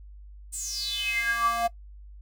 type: tone with high-pass filter sweep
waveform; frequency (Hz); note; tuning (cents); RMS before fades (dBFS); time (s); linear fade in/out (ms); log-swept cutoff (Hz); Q
square; 233.1; A#3; 0; -28; 0.52-1.68; 20; 8500 to 720; 9.2
effects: noise-tail reverb RT60 0.1 s tail -18 dB re dry + added 50 Hz sine -43 dBFS peak until 2.21 s